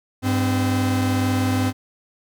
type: tone pair together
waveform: 45% pulse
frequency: 100.03 / 258.1 Hz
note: G2 / C4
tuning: +36 / -23 cents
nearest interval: octave + major third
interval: 1641 cents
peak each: -21 dBFS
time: 0.22-1.73 s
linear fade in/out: 50 ms
effects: none